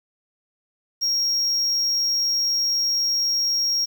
triangle tone, 5588 Hz, F8, in tune, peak -18 dBFS, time 1.01-3.86 s, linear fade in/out 20 ms, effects 8-bit

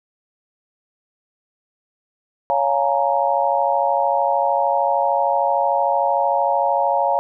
sine chord, Bb minor seventh, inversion first, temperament just, 559.4 / 699.2 / 839.1 / 932.3 Hz, Db5 / F5 / Ab5 / Bb5, +16 / +2 / +18 / 0 cents, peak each -21 dBFS, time 2.5-7.19 s, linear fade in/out 0 ms, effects none

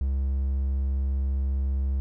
triangle tone, 67.4 Hz, C#2, 48 cents flat, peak -21 dBFS, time 0.01-2 s, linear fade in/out 0 ms, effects none

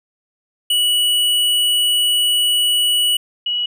square / sine tone pair in turn, 2940 / 2926 Hz, F#7 / F#7, -12 / -20 cents, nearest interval unison, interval 8 cents, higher first, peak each -14 / -17 dBFS, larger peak first, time 0.7-3.17 / 3.46-3.66 s, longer first, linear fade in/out 5 ms, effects none

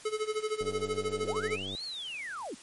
square tone with tremolo, 430 Hz, A4, 40 cents flat, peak -28 dBFS, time 0.05-1.57 s, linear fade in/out 5 ms, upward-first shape sine, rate 13 Hz, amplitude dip 85%
click train, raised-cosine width 2 ms, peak -29 dBFS, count 111, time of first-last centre 0.61-1.75 s, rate 96.5 Hz
sine linear two-way sweep, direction up then down, 184 to 4427 to 184 Hz, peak -36 dBFS, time 1.23-2.55 s, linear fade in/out 10 ms, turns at 1.84 s
effects white hiss -51 dBFS RMS until 2.62 s + MP3 48 kbps

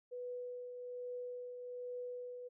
sine tone with tremolo, 493.4 Hz, B4, 2 cents flat, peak -40 dBFS, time 0.11-2.49 s, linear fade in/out 20 ms, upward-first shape triangle, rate 1.2 Hz, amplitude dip 45%, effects none

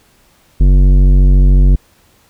sine tone with tanh clipping, 47 Hz, F#1, 28 cents sharp, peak -6 dBFS, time 0.6-1.76 s, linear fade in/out 10 ms, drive 13 dB, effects pink hiss -51 dBFS RMS until 2.29 s

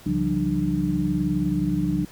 sine tone cluster, 68.8 / 139.3 / 171.4 / 190.5 / 299.3 Hz, C#2 / C#3 / F3 / G3 / D4, -12 / +9 / -32 / -49 / +33 cents, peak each -33 / -30 / -25 / -27 / -25 dBFS, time 0.06-2.05 s, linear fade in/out 5 ms, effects pink hiss -48 dBFS RMS until 2.11 s

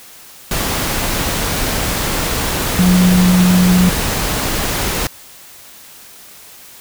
sine tone in noise, 181.2 Hz, F#3, 36 cents flat, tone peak -8 dBFS, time 2.79-3.89 s, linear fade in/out 2 ms, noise pink, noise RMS -18 dBFS, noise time 0.51-5.07 s, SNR +7 dB, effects white hiss -39 dBFS RMS until 6.8 s

